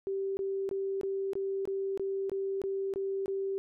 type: tone bursts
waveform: sine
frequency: 389.5 Hz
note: G4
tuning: 11 cents flat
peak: -30 dBFS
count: 11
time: 0.07-3.58 s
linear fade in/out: 0 ms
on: 300 ms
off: 21 ms
effects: none